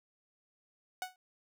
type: tone with exponential decay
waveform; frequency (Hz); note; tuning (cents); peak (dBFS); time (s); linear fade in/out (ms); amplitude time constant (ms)
sawtooth; 740; F#5; 0; -29; 1.02-1.16; 1; 30
effects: none